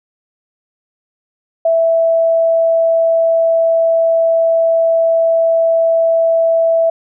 sine tone, 659.3 Hz, E5, in tune, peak -9 dBFS, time 1.65-6.9 s, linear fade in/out 5 ms, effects none

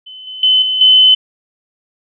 sine tone with level steps, 3037 Hz, F#7, 44 cents sharp, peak -30 / -25 / -7 / -13 / -4 dBFS, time 0.06-1.15 s, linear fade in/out 10 ms, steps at 0.27 / 0.43 / 0.62 / 0.81 s, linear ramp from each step 2 ms, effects none

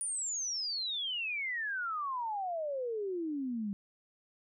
sine exponential sweep, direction down, 9620 to 195.3 Hz, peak -33 dBFS, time 0.01-3.73 s, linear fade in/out 0 ms, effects none

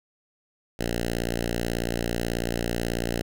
5% pulse tone with notch filter, 58.27 Hz, A#1, in tune, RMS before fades -28 dBFS, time 0.79-3.22 s, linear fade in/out 5 ms, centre 1000 Hz, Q 1.2, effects none

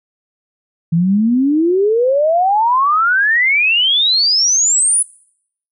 sine exponential sweep, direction up, 161 to 10100 Hz, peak -10 dBFS, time 0.92-5.03 s, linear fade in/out 10 ms, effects noise-tail reverb RT60 0.7 s tail -23 dB re dry

